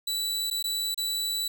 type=tone with dropouts; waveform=sawtooth; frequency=3951 Hz; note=B7; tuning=in tune; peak=-24 dBFS; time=0.07-1.48 s; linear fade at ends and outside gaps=5 ms; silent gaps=0.502-0.51 / 0.627-0.64 / 0.945-0.976 s; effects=none